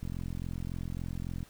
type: click train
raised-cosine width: 5 ms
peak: -25 dBFS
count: 62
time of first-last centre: 0.03-1.429 s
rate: 43.6 Hz
effects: pink hiss -58 dBFS RMS until 1.49 s